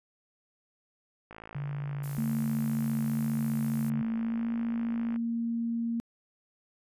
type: click train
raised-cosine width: 0.5 ms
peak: -30 dBFS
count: 212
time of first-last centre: 1.31-5.16 s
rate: 54.8 Hz
type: tone with vibrato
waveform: sine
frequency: 142 Hz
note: C#3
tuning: 42 cents sharp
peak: -32 dBFS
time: 1.55-4.02 s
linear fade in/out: 5 ms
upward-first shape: sine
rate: 1.3 Hz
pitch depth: 10 cents each way
type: noise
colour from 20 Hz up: violet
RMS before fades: -45 dBFS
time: 2.03-3.9 s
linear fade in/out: 5 ms
type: tone with pitch glide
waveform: sine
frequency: 224.1 to 232 Hz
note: A3 to A#3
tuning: +32 to -8 cents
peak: -28 dBFS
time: 2.18-6 s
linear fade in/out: 0 ms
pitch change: +60 cents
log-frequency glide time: 3.92-4.52 s
effects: resampled to 32000 Hz